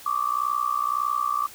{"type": "tone with amplitude modulation", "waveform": "sine", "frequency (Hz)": 1163, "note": "D6", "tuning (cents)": -17, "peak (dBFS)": -18, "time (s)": [0.06, 1.47], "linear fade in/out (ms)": 5, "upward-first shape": "sine", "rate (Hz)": 61.8, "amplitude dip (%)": 95, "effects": ["white hiss -45 dBFS RMS until 1.54 s"]}